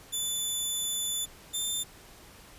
15% pulse tone pair in turn, 3501 / 3566 Hz, A7 / A7, -9 / +22 cents, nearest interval unison, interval 31 cents, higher second, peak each -22 / -22 dBFS, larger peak neither, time 0.12-1.26 / 1.53-1.84 s, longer first, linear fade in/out 20 ms, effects pink hiss -52 dBFS RMS until 2.58 s + resampled to 32000 Hz

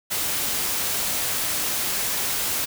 white noise, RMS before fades -25 dBFS, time 0.1-2.66 s, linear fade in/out 20 ms, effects none

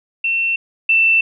sine tone pair in turn, 2700 / 2672 Hz, E7 / E7, +41 / +23 cents, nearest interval unison, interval 18 cents, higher first, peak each -15 / -10 dBFS, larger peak second, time 0.24-0.56 / 0.89-1.21 s, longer neither, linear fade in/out 5 ms, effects none

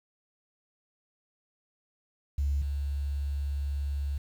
sine tone pair in turn, 70.7 / 70.7 Hz, C#2 / C#2, +35 / +35 cents, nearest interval unison, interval 0 cents, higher neither, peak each -24 / -28 dBFS, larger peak first, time 2.38-2.62 / 2.62-4.18 s, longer second, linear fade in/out 5 ms, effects tanh soft clip ceiling -20 dBFS + 9-bit

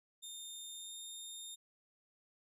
20% pulse tone with pitch glide, 3637 to 3660 Hz, A#7 to A#7, -43 to -32 cents, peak -40 dBFS, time 0.22-1.56 s, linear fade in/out 20 ms, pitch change +11 cents, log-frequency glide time 0.75-0.94 s, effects none

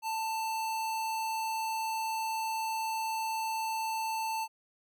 square tone, 888 Hz, A5, 16 cents sharp, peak -32 dBFS, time 0.02-4.48 s, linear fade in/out 50 ms, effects none

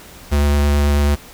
square tone with vibrato, 72.3 Hz, D2, 27 cents flat, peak -13 dBFS, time 0.31-1.16 s, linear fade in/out 20 ms, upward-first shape sine, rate 9.2 Hz, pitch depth 11 cents each way, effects pink hiss -40 dBFS RMS until 1.33 s

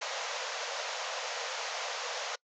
pink band-pass noise, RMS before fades -37 dBFS, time 0.01-2.36 s, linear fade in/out 10 ms, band 470 to 7000 Hz, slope 96 dB/octave, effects noise-tail reverb RT60 0.1 s tail -25 dB re dry

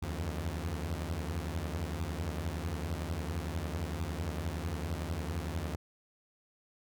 sawtooth tone cluster, 75.5 / 86.5 / 91 Hz, D2 / F2 / F#2, +48 / -16 / -28 cents, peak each -33 / -34 / -39 dBFS, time 0.02-5.76 s, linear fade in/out 10 ms, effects none

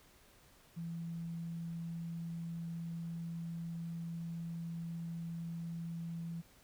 sine tone, 167.3 Hz, E3, 26 cents sharp, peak -39 dBFS, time 0.76-6.42 s, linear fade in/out 20 ms, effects pink hiss -64 dBFS RMS until 6.63 s

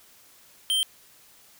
square tone, 3136 Hz, G7, in tune, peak -22 dBFS, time 0.7-0.83 s, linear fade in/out 0 ms, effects white hiss -55 dBFS RMS until 1.59 s

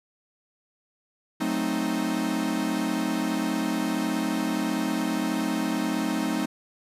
45% pulse chord, F# diminished seventh, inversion none, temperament equal, 185 / 220 / 261.6 / 311.1 Hz, F#3 / A3 / C4 / Eb4, 0 / 0 / 0 / 0 cents, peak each -33 / -30 / -30 / -29 dBFS, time 1.4-6.46 s, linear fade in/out 10 ms, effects resampled to 32000 Hz

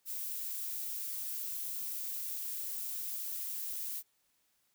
violet noise, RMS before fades -39 dBFS, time 0.05-4.03 s, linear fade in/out 50 ms, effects white hiss -75 dBFS RMS until 4.74 s

